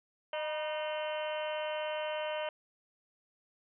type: harmonic tone with a mistuned harmonic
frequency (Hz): 306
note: D#4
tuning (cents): -29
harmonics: 2 / 3 / 4 / 5 / 6 / 7 / 8 / 9 / 10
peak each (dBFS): -35 / -41 / -48 / -46 / -50 / -49 / -52 / -46 / -45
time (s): 0.33-2.49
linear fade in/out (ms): 2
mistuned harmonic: 3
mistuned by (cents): +64
effects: none